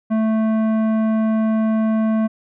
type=tone with tanh clipping; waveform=sine; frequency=220 Hz; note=A3; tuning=in tune; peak=-17 dBFS; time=0.1-2.28 s; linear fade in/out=20 ms; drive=13 dB; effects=none